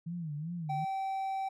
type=tone with vibrato; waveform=sine; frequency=160 Hz; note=D#3; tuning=49 cents sharp; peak=-35 dBFS; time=0.06-0.85 s; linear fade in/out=10 ms; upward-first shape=sine; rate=2.6 Hz; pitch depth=160 cents each way
type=tone; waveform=triangle; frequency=773 Hz; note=G5; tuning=24 cents flat; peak=-30 dBFS; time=0.69-1.49 s; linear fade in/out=10 ms
effects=none